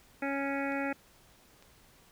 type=harmonic tone; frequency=277.2 Hz; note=C#4; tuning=in tune; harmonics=1 / 2 / 3 / 5 / 6 / 7 / 8 / 9; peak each=-34 / -37 / -39 / -41 / -42 / -42 / -43 / -44 dBFS; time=0.22-0.93 s; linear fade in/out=5 ms
type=clicks; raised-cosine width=0.2 ms; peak=-38 dBFS; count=2; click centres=0.721 / 1.625 s
effects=pink hiss -61 dBFS RMS until 2.11 s